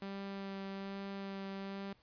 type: tone with vibrato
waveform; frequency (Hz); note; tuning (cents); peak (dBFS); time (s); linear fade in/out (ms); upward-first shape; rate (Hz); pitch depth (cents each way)
sawtooth; 196; G3; 0; -37; 0.02-1.93; 2; sine; 1.2; 10
effects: pink hiss -69 dBFS RMS until 2.02 s + resampled to 11025 Hz